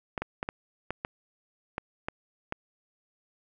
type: clicks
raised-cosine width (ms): 0.5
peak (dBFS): -16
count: 9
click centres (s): 0.178 / 0.22 / 0.429 / 0.489 / 0.906 / 1.049 / 1.781 / 2.085 / 2.524
effects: none